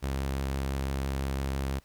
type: tone with vibrato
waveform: sawtooth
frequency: 67.7 Hz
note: C#2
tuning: 40 cents flat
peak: -25 dBFS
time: 0.02-1.8 s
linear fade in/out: 20 ms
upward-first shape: sine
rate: 5.9 Hz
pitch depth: 13 cents each way
effects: pink hiss -63 dBFS RMS until 1.84 s